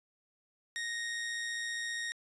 sawtooth tone with amplitude modulation, 1864.7 Hz, A#6, in tune, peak -30 dBFS, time 0.76-2.12 s, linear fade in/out 0 ms, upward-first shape sine, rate 115 Hz, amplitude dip 30%, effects resampled to 22050 Hz

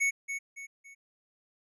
square tone with echo, 2217 Hz, C#7, in tune, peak -25 dBFS, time 0-0.11 s, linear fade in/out 20 ms, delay 280 ms, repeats 3, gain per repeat -8 dB, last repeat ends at 0.95 s, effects low-pass 10000 Hz 12 dB/octave

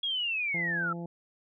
sine linear sweep, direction down, 3335 to 1300 Hz, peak -28 dBFS, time 0.03-0.93 s, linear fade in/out 5 ms
harmonic tone, 170.8 Hz, F3, 38 cents flat, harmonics 1 / 2 / 3 / 4 / 5, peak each -36 / -42 / -46 / -48 / -50 dBFS, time 0.54-1.06 s, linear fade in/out 2 ms
effects none

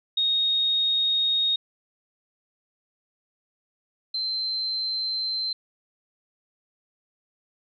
sine tone pair in turn, 3729 / 4105 Hz, A#7 / C8, 0 / -34 cents, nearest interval major second, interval 166 cents, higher second, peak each -20 / -25 dBFS, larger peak first, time 0.17-1.56 / 4.14-5.53 s, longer neither, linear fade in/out 5 ms, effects none

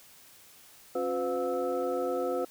sine tone cluster, 272.9 / 361.3 / 506 / 712 / 1306 Hz, C#4 / F#4 / B4 / F5 / E6, -27 / -41 / +42 / +33 / -17 cents, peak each -37 / -33 / -30 / -36 / -39 dBFS, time 0.95-2.45 s, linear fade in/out 5 ms, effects tanh soft clip ceiling -18 dBFS + white hiss -55 dBFS RMS until 2.5 s

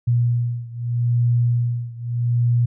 sine beating tone pair, 119.5 / 120.3 Hz, A#2 / B2, +43 / -45 cents, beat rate 0.8 Hz, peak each -19 / -21 dBFS, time 0.07-2.66 s, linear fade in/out 10 ms, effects none

